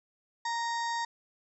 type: harmonic tone with a mistuned harmonic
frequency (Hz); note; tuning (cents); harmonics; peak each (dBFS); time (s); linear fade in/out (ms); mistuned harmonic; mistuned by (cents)
932.3; A#5; 0; 1 / 2 / 4 / 5 / 6 / 7 / 8; -31 / -37 / -43 / -45 / -47 / -48 / -49; 0.45-1.05; 5; 6; -34
effects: none